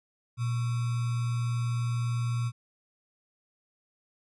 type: tone with sample-and-hold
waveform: sine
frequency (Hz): 119.1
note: A#2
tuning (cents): +38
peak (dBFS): -26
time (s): 0.37-2.52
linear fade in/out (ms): 50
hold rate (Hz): 1225
effects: resampled to 24000 Hz

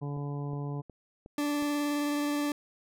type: harmonic tone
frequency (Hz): 143.4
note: D3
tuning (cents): -41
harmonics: 1 / 2 / 3 / 4 / 5 / 6 / 7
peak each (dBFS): -33 / -41 / -43 / -51 / -49 / -50 / -49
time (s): 0.01-0.82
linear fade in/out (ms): 20
type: click train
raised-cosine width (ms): 2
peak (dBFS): -33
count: 5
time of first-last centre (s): 0.17-1.625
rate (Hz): 2.75
type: tone with vibrato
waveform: 40% pulse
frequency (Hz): 291.9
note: D4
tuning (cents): -10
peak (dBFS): -27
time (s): 1.38-2.52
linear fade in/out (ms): 2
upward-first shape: triangle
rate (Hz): 19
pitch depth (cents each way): 15
effects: none

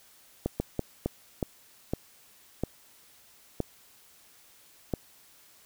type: slowing click train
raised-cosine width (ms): 2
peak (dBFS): -14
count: 9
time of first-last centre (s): 0.46-4.938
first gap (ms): 140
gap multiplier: 1.38
effects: white hiss -58 dBFS RMS until 5.65 s

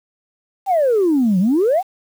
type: exponential two-way sweep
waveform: sine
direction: down then up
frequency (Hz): 814 to 175.6 to 814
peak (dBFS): -11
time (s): 0.66-1.83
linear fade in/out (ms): 50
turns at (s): 1.39
effects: tanh soft clip ceiling -9 dBFS + 7-bit

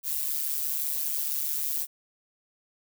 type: noise with amplitude modulation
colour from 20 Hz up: violet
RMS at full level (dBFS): -26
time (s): 0.03-1.87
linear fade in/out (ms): 50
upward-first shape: sine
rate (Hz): 146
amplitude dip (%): 80
effects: none

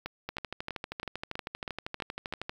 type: two click trains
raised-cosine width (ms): 0.3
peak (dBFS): -19 / -19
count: 8 / 29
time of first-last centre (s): 0.06-2.325 / 0.29-2.495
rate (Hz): 3.09 / 12.7
effects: 8-bit

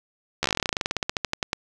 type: slowing click train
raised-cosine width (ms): 0.2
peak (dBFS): -6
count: 26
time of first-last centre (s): 0.43-1.531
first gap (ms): 13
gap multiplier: 1.09
effects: none

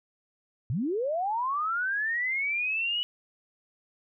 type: linear sweep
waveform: sine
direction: up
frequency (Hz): 100.3 to 2960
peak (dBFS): -26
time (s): 0.7-3.03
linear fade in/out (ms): 0
effects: none

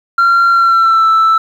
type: tone with pitch glide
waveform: sine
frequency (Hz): 1376 to 1321.5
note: F6 to E6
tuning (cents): -26 to +4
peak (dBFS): -4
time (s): 0.18-1.38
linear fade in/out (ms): 5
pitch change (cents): -70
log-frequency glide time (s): 0.5-1.08
effects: tanh soft clip ceiling -5 dBFS + 7-bit

